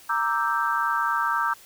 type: chord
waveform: sine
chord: E half-diminished seventh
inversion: second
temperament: equal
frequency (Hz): 932.3 / 1174.7 / 1318.5 / 1568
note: Bb5 / D6 / E6 / G6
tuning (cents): 0 / 0 / 0 / 0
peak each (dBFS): -27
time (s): 0.09-1.54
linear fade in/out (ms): 10
effects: white hiss -50 dBFS RMS until 1.65 s